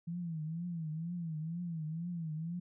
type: tone with vibrato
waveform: sine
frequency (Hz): 164.81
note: E3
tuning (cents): 0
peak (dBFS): -36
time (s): 0.07-2.6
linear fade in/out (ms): 10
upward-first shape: triangle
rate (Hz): 2.1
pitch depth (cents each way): 140
effects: none